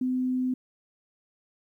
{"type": "tone", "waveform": "sine", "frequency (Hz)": 254.9, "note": "C4", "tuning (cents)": -45, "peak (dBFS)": -24, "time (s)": [0.01, 0.54], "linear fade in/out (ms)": 5, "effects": ["11-bit"]}